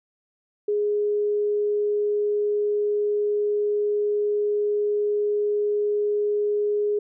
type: tone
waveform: sine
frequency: 415.3 Hz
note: G#4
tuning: in tune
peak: -20 dBFS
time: 0.68-6.99 s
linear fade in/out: 5 ms
effects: none